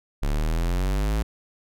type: exponential sweep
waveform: square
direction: up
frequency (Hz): 35.07 to 55.6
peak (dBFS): -22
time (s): 0.22-1.23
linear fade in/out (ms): 10
effects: none